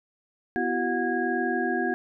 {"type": "tone cluster", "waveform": "sine", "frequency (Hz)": [248.7, 336.2, 377.2, 725, 1645], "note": ["B3", "E4", "F#4", "F#5", "G#6"], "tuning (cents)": [12, 34, 33, -35, -17], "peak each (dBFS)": -30, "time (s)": [0.56, 1.94], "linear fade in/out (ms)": 0, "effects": []}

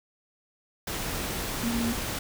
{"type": "tone in noise", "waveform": "sine", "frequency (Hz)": 233.1, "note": "A#3", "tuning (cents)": 0, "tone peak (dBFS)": -26, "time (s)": [1.63, 1.93], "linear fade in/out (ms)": 5, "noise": "pink", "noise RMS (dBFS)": -32, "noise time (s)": [0.87, 2.19], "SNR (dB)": 3, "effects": []}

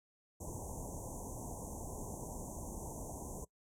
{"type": "band-stop noise", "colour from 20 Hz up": "pink", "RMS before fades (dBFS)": -44, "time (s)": [0.4, 3.45], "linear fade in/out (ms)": 10, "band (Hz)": [1000, 6100], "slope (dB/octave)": 96, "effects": ["noise-tail reverb RT60 0.1 s tail -21 dB re dry", "low-pass 10000 Hz 12 dB/octave"]}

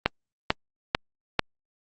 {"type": "click train", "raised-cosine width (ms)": 0.3, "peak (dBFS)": -3, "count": 4, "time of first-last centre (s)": [0.06, 1.393], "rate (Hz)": 2.25, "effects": ["Opus 32 kbps"]}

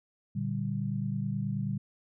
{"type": "chord", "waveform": "sine", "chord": "G minor", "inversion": "first", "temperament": "equal with one note detuned", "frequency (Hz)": [117.28, 146.83, 196], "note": ["Bb2", "D3", "G3"], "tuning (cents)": [11, 0, 0], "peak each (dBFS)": [-34, -34, -33], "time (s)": [0.35, 1.78], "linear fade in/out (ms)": 10, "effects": []}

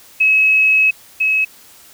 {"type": "tone pair in turn", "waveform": "sine", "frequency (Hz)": [2569, 2569], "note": ["E7", "E7"], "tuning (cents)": [-45, -45], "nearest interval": "unison", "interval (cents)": 0, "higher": "neither", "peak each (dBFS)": [-9, -12], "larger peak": "first", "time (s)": [[0.2, 0.91], [1.2, 1.45]], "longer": "first", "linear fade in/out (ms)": 10, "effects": ["white hiss -44 dBFS RMS until 1.93 s"]}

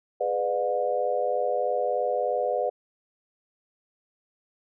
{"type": "chord", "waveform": "sine", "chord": "G# diminished seventh", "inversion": "none", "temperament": "just", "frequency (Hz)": [415.3, 498.4, 598, 717.6], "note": ["G#4", "B4", "D5", "F5"], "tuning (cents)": [0, 16, 31, 47], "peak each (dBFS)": [-33, -27, -28, -29], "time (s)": [0.2, 2.7], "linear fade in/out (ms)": 10, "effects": []}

